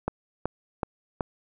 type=click train; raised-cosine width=1 ms; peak=-12 dBFS; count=4; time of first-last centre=0.08-1.208 s; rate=2.66 Hz; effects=none